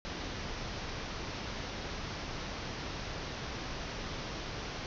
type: low-pass noise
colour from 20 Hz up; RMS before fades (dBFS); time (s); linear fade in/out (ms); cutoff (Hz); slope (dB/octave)
pink; -40; 0.05-4.86; 0; 6100; 96
effects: none